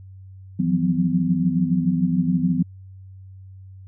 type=tone cluster; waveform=sine; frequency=165.3 / 177.7 / 184.6 / 253 Hz; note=E3 / F3 / F#3 / B3; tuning=+5 / +30 / -4 / +42 cents; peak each=-23 dBFS; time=0.59-2.63 s; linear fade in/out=10 ms; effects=added 95 Hz sine -39 dBFS peak until 3.87 s